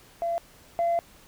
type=tone pair in turn; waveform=sine; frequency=680 / 682.7 Hz; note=F5 / F5; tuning=-46 / -40 cents; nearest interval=unison; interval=6 cents; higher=second; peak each=-24 / -20 dBFS; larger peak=second; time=0.22-0.38 / 0.79-0.99 s; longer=second; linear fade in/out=0 ms; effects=tanh soft clip ceiling -19 dBFS + pink hiss -54 dBFS RMS until 1.27 s